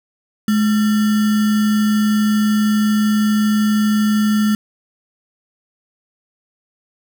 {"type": "tone with sample-and-hold", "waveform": "sine", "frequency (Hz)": 212.3, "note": "G#3", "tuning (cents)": 38, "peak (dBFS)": -12, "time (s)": [0.48, 4.55], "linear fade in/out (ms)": 2, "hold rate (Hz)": 1575, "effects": []}